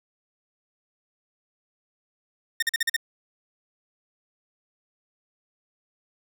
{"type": "tone bursts", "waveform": "sawtooth", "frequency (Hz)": 1829, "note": "A#6", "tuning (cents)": -33, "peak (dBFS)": -17, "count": 6, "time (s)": [2.6, 2.965], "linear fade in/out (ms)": 5, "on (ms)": 25, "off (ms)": 43, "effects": []}